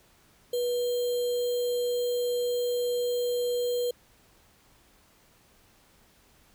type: tone with sample-and-hold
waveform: sine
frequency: 486.6 Hz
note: B4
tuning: 26 cents flat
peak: -25 dBFS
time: 0.53-3.91 s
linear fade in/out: 5 ms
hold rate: 3675 Hz
effects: pink hiss -61 dBFS RMS until 6.54 s